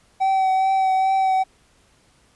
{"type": "tone with vibrato", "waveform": "triangle", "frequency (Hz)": 764, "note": "G5", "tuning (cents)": -45, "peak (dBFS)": -14, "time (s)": [0.2, 1.44], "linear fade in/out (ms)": 20, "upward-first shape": "triangle", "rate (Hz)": 2.4, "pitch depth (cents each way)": 20, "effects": ["pink hiss -58 dBFS RMS until 2.35 s", "resampled to 24000 Hz"]}